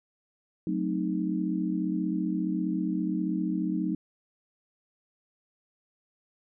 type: chord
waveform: sine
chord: F# diminished seventh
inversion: none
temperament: equal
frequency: 185 / 220 / 261.6 / 311.1 Hz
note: F#3 / A3 / C4 / Eb4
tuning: 0 / 0 / 0 / 0 cents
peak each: -30 / -34 / -35 / -30 dBFS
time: 0.67-3.95 s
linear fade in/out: 2 ms
effects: none